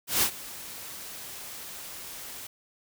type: noise with ADSR envelope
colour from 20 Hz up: white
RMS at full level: -22 dBFS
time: 0.07-2.47 s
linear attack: 150 ms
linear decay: 82 ms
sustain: -19 dB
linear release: 5 ms
effects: none